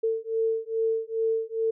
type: beating tone pair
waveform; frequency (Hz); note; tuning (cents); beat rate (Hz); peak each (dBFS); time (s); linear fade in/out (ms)
sine; 447.5 / 449.9; A4 / A4; +29 / +39; 2.4; -27; 0.03-1.71; 10
effects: none